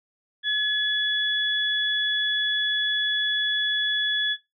sine tone pair together, 1703 / 3406 Hz, G#6 / G#7, +43 / +43 cents, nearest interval octave, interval 1200 cents, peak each -24 dBFS, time 0.43-4.37 s, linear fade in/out 50 ms, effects noise-tail reverb RT60 0.2 s tail -19 dB re dry

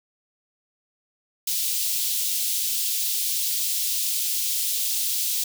white high-pass noise, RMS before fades -25 dBFS, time 1.47-5.44 s, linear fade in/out 5 ms, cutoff 3100 Hz, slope 24 dB/octave, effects none

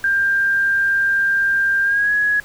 sine tone with pitch glide, 1592 to 1674 Hz, G6 to G#6, +26 to +13 cents, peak -14 dBFS, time 0.04-2.4 s, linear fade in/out 2 ms, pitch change +87 cents, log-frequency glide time 1.83-2.12 s, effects pink hiss -43 dBFS RMS until 2.44 s

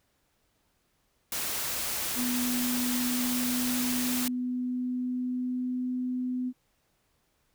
white noise, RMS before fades -32 dBFS, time 1.32-4.28 s, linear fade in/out 2 ms
sine tone with pitch glide, 246.3 to 251.8 Hz, B3 to B3, -5 to +34 cents, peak -28 dBFS, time 2.15-6.53 s, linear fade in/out 50 ms, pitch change +39 cents, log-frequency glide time 2.59-5.9 s
effects pink hiss -72 dBFS RMS until 7.54 s

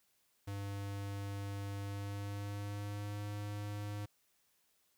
square tone with pitch glide, 100 to 103.23 Hz, G2 to G#2, +35 to -10 cents, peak -40 dBFS, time 0.47-4.06 s, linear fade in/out 10 ms, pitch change +55 cents, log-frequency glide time 1.82-3.26 s, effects white hiss -75 dBFS RMS until 4.97 s

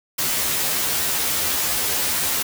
white noise with comb filter, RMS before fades -22 dBFS, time 0.18-2.43 s, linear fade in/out 10 ms, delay 13 ms, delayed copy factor +1, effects none

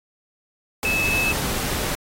sine tone in noise, 2601 Hz, E7, 24 cents flat, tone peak -20 dBFS, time 0.85-1.32 s, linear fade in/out 0 ms, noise pink, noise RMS -26 dBFS, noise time 0.83-1.95 s, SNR +3 dB, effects AAC 48 kbps

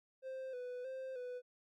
triangle tone with vibrato, 510 Hz, C5, 44 cents flat, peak -40 dBFS, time 0.22-1.42 s, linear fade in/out 50 ms, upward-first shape square, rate 1.6 Hz, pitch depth 48 cents each way, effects none

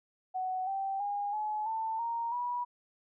sine tone with pitch steps, 745 / 778.9 / 814.3 / 851.3 / 890.1 / 930.5 / 972.9 Hz, F#5 / G5 / G#5 / G#5 / A5 / A#5 / B5, +12 / -11 / -34 / +43 / +20 / -3 / -26 cents, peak -31 dBFS, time 0.34-2.65 s, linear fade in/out 20 ms, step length 330 ms, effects none

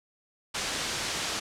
white low-pass noise, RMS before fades -32 dBFS, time 0.54-1.4 s, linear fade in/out 10 ms, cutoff 6300 Hz, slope 12 dB/octave, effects low-pass 10000 Hz 12 dB/octave

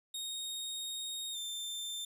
sawtooth tone with pitch glide, 3729 to 3573 Hz, A#7 to A7, 0 to +26 cents, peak -35 dBFS, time 0.14-2.05 s, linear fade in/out 5 ms, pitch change -74 cents, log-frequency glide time 1.32-1.37 s, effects resampled to 32000 Hz + 11-bit

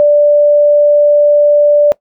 sine tone, 587.3 Hz, D5, in tune, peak -4 dBFS, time 0-1.92 s, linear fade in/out 0 ms, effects noise-tail reverb RT60 0.1 s tail -21 dB re dry

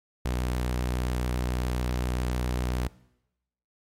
sawtooth tone with vibrato, 61.74 Hz, B1, in tune, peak -22 dBFS, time 0.25-2.88 s, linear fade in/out 5 ms, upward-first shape sine, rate 7.3 Hz, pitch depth 13 cents each way, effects noise-tail reverb RT60 0.9 s tail -21 dB re dry + MP3 64 kbps

